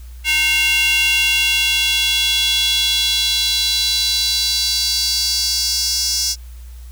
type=tone with high-pass filter sweep; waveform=square; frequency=307.3 Hz; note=D#4; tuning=21 cents flat; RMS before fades=-17 dBFS; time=0.24-6.36 s; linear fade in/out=50 ms; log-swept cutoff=2500 to 5300 Hz; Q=4.8; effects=added 60 Hz sine -32 dBFS peak until 6.91 s + white hiss -50 dBFS RMS until 6.91 s